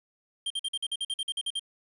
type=tone bursts; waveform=square; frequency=3176 Hz; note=G7; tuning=22 cents sharp; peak=-29 dBFS; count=13; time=0.46-1.595 s; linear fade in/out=5 ms; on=43 ms; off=48 ms; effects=resampled to 24000 Hz + 10-bit